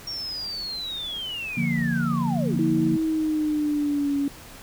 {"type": "linear sweep", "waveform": "sine", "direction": "down", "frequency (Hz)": [5580, 202], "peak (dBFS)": -29, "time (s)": [0.07, 2.6], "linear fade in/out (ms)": 5}
{"type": "chord", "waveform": "sine", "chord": "Bb major", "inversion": "first", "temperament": "equal", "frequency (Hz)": [146.83, 174.61, 233.1], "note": ["D3", "F3", "Bb3"], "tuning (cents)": [0, 0, 0], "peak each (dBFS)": [-27, -26, -25], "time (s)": [1.57, 2.97], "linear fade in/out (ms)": 5}
{"type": "tone with pitch glide", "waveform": "sine", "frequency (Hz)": [320, 281.8], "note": ["D#4", "C#4"], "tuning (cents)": [49, 29], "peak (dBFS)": -21, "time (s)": [2.59, 4.28], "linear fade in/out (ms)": 2, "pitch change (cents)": -220, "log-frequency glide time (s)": [3.01, 4.17]}
{"effects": ["pink hiss -44 dBFS RMS until 4.62 s"]}